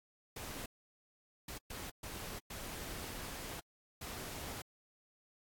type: noise bursts at uneven times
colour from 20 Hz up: pink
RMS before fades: -45 dBFS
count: 6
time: 0.36-0.66 / 1.48-1.58 / 1.7-1.9 / 2.03-2.39 / 2.5-3.6 / 4.01-4.62 s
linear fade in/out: 5 ms
effects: AAC 64 kbps